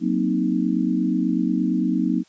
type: chord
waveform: sine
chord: C half-diminished seventh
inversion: second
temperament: equal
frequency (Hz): 185 / 233.1 / 261.6 / 311.1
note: Gb3 / Bb3 / C4 / Eb4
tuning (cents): 0 / 0 / 0 / 0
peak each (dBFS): -24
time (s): 0-2.24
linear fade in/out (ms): 50
effects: white hiss -57 dBFS RMS until 2.28 s + resampled to 16000 Hz